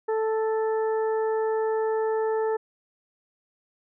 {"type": "harmonic tone", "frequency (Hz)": 440, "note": "A4", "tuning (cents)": 0, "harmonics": [1, 2, 3, 4], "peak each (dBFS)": [-23, -31, -40, -41], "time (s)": [0.08, 2.57], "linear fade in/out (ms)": 10, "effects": []}